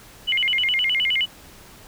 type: tone with vibrato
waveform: sine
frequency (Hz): 2509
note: D#7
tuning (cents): +14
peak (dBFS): -18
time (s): 0.27-1.26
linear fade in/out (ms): 20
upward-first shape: square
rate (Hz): 9.6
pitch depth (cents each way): 290
effects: pink hiss -46 dBFS RMS until 1.87 s